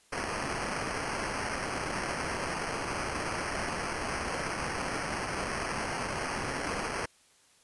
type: noise with sample-and-hold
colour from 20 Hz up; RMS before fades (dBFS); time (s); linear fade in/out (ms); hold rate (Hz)
white; -34; 0.12-7.06; 10; 3675
effects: white hiss -63 dBFS RMS until 7.63 s + resampled to 24000 Hz